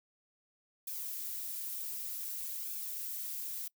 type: noise with flanger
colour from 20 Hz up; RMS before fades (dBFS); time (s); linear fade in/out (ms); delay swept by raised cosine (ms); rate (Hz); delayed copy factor
violet; -40; 0.87-3.68; 5; 1 to 6.6; 0.54; -0.55
effects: noise-tail reverb RT60 0.1 s tail -23 dB re dry